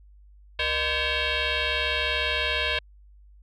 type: tone with frequency modulation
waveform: sine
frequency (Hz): 476.8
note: A#4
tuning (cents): +39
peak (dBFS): -22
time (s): 0.59-2.79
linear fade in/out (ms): 5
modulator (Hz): 544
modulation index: 6.2
effects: tanh soft clip ceiling -18 dBFS + added 50 Hz sine -49 dBFS peak until 3.42 s